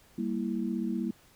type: chord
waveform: sine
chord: E diminished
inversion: first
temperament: equal with one note detuned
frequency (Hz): 197.25 / 233.1 / 329.6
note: G3 / Bb3 / E4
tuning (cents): +11 / 0 / 0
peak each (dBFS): -33 / -32 / -35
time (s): 0.18-1.11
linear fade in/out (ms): 5
effects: pink hiss -60 dBFS RMS until 1.35 s